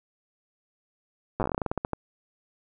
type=slowing click train; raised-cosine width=1 ms; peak=-13 dBFS; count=17; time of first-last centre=1.4-1.933 s; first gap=8 ms; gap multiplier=1.17; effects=none